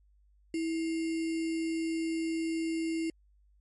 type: tone with sample-and-hold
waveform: sine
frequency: 325.8 Hz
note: E4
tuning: 20 cents flat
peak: -29 dBFS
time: 0.54-3.1 s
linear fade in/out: 2 ms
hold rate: 2450 Hz
effects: added 50 Hz sine -61 dBFS peak until 3.6 s + MP3 48 kbps